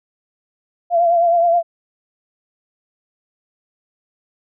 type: tone with vibrato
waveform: sine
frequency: 685 Hz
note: F5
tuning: 34 cents flat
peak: -11 dBFS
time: 0.9-1.63 s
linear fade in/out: 50 ms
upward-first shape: triangle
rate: 9.5 Hz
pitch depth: 54 cents each way
effects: none